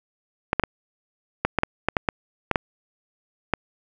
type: clicks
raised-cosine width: 0.5 ms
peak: -4 dBFS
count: 12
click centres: 0.531 / 0.597 / 0.637 / 1.45 / 1.587 / 1.634 / 1.886 / 1.968 / 2.088 / 2.513 / 2.558 / 3.537 s
effects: none